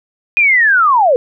sine linear sweep, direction down, 2487 to 466.2 Hz, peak -7 dBFS, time 0.37-1.16 s, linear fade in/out 0 ms, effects none

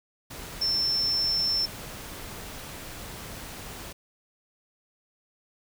sine tone in noise, 5360 Hz, E8, 28 cents sharp, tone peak -23 dBFS, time 0.61-1.66 s, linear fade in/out 10 ms, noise pink, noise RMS -40 dBFS, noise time 0.3-3.93 s, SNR +14 dB, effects none

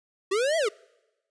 square linear two-way sweep, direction up then down, 366.6 to 674 to 379.4 Hz, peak -23 dBFS, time 0.31-0.69 s, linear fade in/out 10 ms, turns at 0.57 s, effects noise-tail reverb RT60 1.0 s tail -25 dB re dry + resampled to 22050 Hz

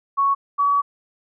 sine tone pair in turn, 1110 / 1135.9 Hz, C#6 / C#6, +2 / +42 cents, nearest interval unison, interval 40 cents, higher second, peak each -15 dBFS, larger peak neither, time 0.17-0.35 / 0.58-0.82 s, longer second, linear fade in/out 20 ms, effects none

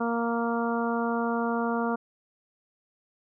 harmonic tone, 233.1 Hz, A#3, in tune, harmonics 1 / 2 / 3 / 4 / 5 / 6, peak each -28 / -31 / -33 / -34 / -35 / -36 dBFS, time 0-1.96 s, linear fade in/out 10 ms, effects none

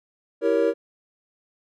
triangle chord, E diminished seventh, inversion none, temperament equal with one note detuned, 329.6 / 392 / 466.2 / 559.2 Hz, E4 / G4 / Bb4 / Db5, 0 / 0 / 0 / +15 cents, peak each -23 / -24 / -19 / -22 dBFS, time 0.41-0.74 s, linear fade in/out 50 ms, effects none

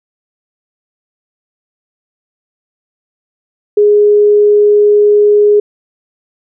sine tone, 415.3 Hz, G#4, in tune, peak -4 dBFS, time 3.77-5.6 s, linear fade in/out 5 ms, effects none

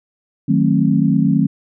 sine chord, D# diminished seventh, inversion none, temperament equal with one note detuned, 155.56 / 185 / 220 / 268.1 Hz, D#3 / F#3 / A3 / C4, 0 / 0 / 0 / +42 cents, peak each -17 dBFS, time 0.48-1.47 s, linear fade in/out 10 ms, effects none

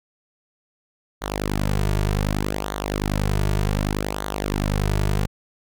sawtooth tone with flanger, 50.6 Hz, G#1, 44 cents flat, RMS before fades -23 dBFS, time 1.21-5.27 s, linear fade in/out 20 ms, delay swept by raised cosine 0.38 to 3.88 ms, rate 0.66 Hz, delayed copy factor -0.75, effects none

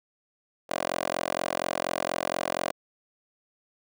10% pulse tone with high-pass filter, 44.21 Hz, F1, 22 cents sharp, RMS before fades -30 dBFS, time 0.69-2.72 s, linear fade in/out 20 ms, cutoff 540 Hz, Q 2, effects none

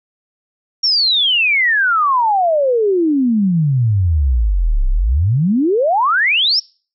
sine exponential two-way sweep, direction down then up, 5630 to 30.87 to 5630 Hz, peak -11 dBFS, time 0.83-6.6 s, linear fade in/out 10 ms, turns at 4.88 s, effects noise-tail reverb RT60 0.4 s tail -25 dB re dry

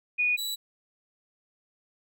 sine / sawtooth tone pair in turn, 2463 / 3934 Hz, D#7 / B7, -18 / -7 cents, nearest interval minor sixth, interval 811 cents, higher second, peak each -22 / -27 dBFS, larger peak first, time 0.18-0.37 / 0.37-0.56 s, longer neither, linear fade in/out 20 ms, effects none

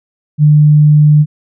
sine tone, 150 Hz, D3, 37 cents sharp, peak -3 dBFS, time 0.38-1.26 s, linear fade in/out 50 ms, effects none

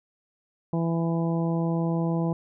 harmonic tone, 166.3 Hz, E3, 16 cents sharp, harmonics 1 / 2 / 3 / 4 / 5 / 6, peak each -24 / -30 / -34 / -36 / -38 / -40 dBFS, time 0.73-2.33 s, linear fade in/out 2 ms, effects none

